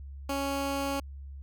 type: tone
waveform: 15% pulse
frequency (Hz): 277.2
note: C#4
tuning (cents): 0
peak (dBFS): -23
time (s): 0.29-1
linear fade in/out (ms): 5
effects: added 69 Hz sine -40 dBFS peak until 1.42 s